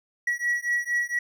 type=beating tone pair; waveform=triangle; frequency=1925 / 1929.3 Hz; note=B6 / B6; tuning=-45 / -41 cents; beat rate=4.3 Hz; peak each=-25 dBFS; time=0.27-1.19 s; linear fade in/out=5 ms; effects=none